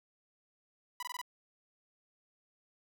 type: tone bursts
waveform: sawtooth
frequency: 987.8 Hz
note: B5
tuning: in tune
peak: -34 dBFS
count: 5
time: 1-1.215 s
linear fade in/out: 2 ms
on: 27 ms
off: 20 ms
effects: none